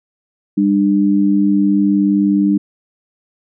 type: tone pair together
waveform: sine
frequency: 199.49 / 298.9 Hz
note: G3 / D4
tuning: +31 / +31 cents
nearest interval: perfect fifth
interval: 700 cents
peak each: -13 / -13 dBFS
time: 0.57-2.58 s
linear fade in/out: 10 ms
effects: none